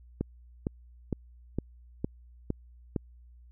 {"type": "click train", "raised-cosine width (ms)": 3, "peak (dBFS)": -16, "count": 7, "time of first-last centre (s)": [0.21, 2.962], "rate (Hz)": 2.18, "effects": ["added 60 Hz sine -51 dBFS peak until 3.51 s"]}